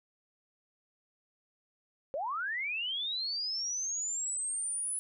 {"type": "linear sweep", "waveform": "sine", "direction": "up", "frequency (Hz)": [513, 10170], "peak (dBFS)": -32, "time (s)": [2.14, 4.99], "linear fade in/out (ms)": 0, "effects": []}